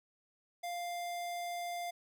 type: tone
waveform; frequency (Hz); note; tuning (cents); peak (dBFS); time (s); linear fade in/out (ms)
square; 698.5; F5; 0; -38; 0.63-1.91; 10
effects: none